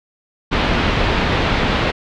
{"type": "low-pass noise", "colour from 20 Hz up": "pink", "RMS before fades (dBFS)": -17, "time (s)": [0.51, 1.92], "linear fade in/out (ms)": 20, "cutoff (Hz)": 3700, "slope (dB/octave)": 24, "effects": []}